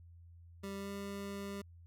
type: tone with pitch glide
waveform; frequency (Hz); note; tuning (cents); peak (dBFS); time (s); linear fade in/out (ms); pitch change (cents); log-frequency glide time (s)
25% pulse; 197.1 to 199.51; G3 to G3; +10 to +31; -37; 0.63-1.62; 10; +21; 0.76-0.91
effects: added 85 Hz sine -54 dBFS peak until 1.86 s